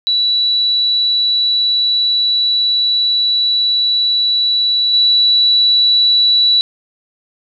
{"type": "tone with level steps", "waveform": "sine", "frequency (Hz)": 3939, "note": "B7", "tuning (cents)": -5, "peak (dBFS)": [-11, -8], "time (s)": [0.07, 6.61], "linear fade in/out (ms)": 0, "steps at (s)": 4.93, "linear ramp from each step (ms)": 10, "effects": []}